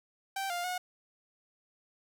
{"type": "tone with pitch steps", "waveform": "sawtooth", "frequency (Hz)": [779, 701, 726], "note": ["G5", "F5", "F#5"], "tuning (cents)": [-11, 6, -33], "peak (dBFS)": -29, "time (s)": [0.36, 0.78], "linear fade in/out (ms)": 5, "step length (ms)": 140, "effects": []}